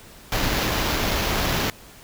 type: noise with sample-and-hold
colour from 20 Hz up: pink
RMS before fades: -23 dBFS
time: 0.32-1.7 s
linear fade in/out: 2 ms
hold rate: 8820 Hz
effects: pink hiss -46 dBFS RMS until 2.03 s